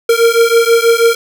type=beating tone pair; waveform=square; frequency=460 / 466.2 Hz; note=A#4 / A#4; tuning=-23 / 0 cents; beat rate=6.2 Hz; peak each=-11 dBFS; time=0.09-1.15 s; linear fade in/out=5 ms; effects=none